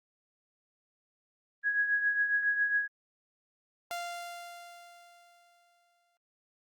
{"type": "tone with tremolo", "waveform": "sine", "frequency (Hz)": 1661.2, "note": "G#6", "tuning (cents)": 0, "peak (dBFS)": -23, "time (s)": [1.63, 2.88], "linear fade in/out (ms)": 50, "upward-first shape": "triangle", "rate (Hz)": 7.3, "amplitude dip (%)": 65}
{"type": "tone with exponential decay", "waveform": "sawtooth", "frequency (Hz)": 695, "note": "F5", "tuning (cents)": -9, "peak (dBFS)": -30, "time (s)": [3.91, 6.17], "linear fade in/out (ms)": 0, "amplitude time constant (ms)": 490}
{"effects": ["Opus 24 kbps"]}